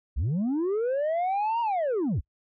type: linear two-way sweep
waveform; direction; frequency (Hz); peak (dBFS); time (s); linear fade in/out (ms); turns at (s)
sine; up then down; 51.91 to 952 to 51.91; -21; 0.16-2.21; 20; 1.61
effects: noise-tail reverb RT60 0.1 s tail -25 dB re dry + tanh soft clip ceiling -23 dBFS